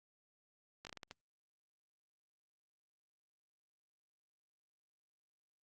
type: slowing click train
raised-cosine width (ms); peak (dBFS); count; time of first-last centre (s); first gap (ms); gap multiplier
0.2; -30; 7; 0.85-1.111; 19; 1.33
effects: Opus 48 kbps